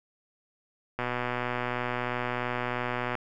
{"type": "click train", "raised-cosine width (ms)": 0.5, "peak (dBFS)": -15, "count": 267, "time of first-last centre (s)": [0.99, 3.153], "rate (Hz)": 123, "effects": []}